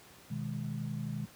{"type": "chord", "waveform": "sine", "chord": "G# minor", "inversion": "first", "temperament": "just", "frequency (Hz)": [124.59, 155.74, 207.7], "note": ["B2", "D#3", "G#3"], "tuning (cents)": [16, 2, 0], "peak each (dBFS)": [-38, -38, -39], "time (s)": [0.3, 1.26], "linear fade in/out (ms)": 10, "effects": ["pink hiss -56 dBFS RMS until 1.35 s", "high-pass 80 Hz 12 dB/octave"]}